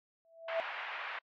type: tone with exponential growth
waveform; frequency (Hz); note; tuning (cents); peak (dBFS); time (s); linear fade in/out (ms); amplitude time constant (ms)
sine; 659.3; E5; 0; -28; 0.25-0.6; 0; 76
type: band-pass noise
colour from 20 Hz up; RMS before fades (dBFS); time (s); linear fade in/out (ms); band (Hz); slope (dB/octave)
white; -41; 0.48-1.19; 5; 720 to 2500; 24
effects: low-pass 4000 Hz 12 dB/octave + AAC 64 kbps